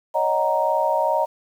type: chord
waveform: sine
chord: D# minor seventh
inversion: third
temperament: just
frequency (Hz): 560 / 622.3 / 746.7 / 933.4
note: C#5 / D#5 / F#5 / A#5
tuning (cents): +18 / 0 / +16 / +2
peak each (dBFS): -25 / -22 / -27 / -21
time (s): 0.14-1.26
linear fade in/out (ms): 20
effects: 8-bit